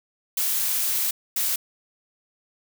blue noise bursts at uneven times, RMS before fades -24 dBFS, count 2, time 0.37-1.11 / 1.36-1.56 s, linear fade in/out 5 ms, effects none

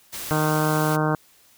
white noise, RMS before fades -33 dBFS, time 0.12-0.97 s, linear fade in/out 20 ms
harmonic tone, 154.1 Hz, D#3, 16 cents flat, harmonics 1 / 2 / 3 / 4 / 5 / 6 / 7 / 8 / 9 / 10, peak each -23 / -26 / -28 / -29 / -30 / -31 / -31 / -32 / -33 / -33 dBFS, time 0.31-1.15 s, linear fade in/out 0 ms
effects white hiss -56 dBFS RMS until 1.57 s

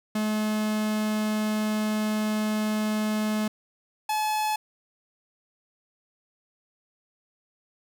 45% pulse tone pair in turn, 214.2 / 856.8 Hz, A3 / A5, -46 / -46 cents, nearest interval 2 octaves, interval 2400 cents, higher second, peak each -24 dBFS, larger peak neither, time 0.15-3.48 / 4.09-4.56 s, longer first, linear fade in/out 5 ms, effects none

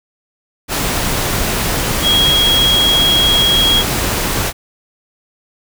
sine tone in noise, 3291 Hz, G#7, 16 cents flat, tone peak -10 dBFS, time 2.02-3.84 s, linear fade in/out 50 ms, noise pink, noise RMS -17 dBFS, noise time 0.68-4.53 s, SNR +4 dB, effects none

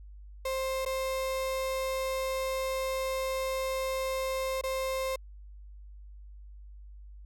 35% pulse tone with dropouts, 527 Hz, C5, 12 cents sharp, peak -28 dBFS, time 0.45-5.16 s, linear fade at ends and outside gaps 5 ms, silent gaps 0.851-0.86 / 4.613-4.636 s, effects added 50 Hz sine -45 dBFS peak until 7.25 s

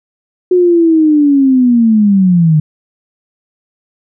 sine linear sweep, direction down, 366.2 to 150 Hz, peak -5 dBFS, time 0.51-2.6 s, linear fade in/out 5 ms, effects none

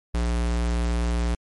square tone, 58.8 Hz, A#1, 16 cents sharp, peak -22 dBFS, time 0.14-1.35 s, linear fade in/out 5 ms, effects MP3 48 kbps

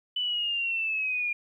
sine linear sweep, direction down, 2997 to 2403 Hz, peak -26 dBFS, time 0.16-1.33 s, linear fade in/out 5 ms, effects 11-bit

